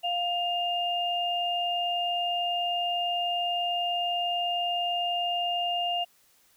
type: tone pair together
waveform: sine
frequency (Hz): 703.2 / 2813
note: F5 / F7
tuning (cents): +12 / +12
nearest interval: 2 octaves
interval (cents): 2400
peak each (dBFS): -28 / -29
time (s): 0.03-6.05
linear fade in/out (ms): 20
effects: white hiss -63 dBFS RMS until 6.56 s